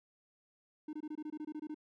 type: tone bursts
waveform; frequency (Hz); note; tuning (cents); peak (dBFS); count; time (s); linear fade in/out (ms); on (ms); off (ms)
triangle; 305.1; D#4; -34; -37; 12; 0.88-1.745; 5; 51; 23
effects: none